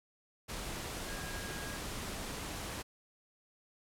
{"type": "tone in noise", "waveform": "sine", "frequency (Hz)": 1636, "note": "G#6", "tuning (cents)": -26, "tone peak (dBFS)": -47, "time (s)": [1.07, 1.79], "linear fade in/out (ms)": 20, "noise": "pink", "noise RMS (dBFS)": -41, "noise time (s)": [0.48, 2.83], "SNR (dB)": -9, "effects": ["low-pass 12000 Hz 12 dB/octave"]}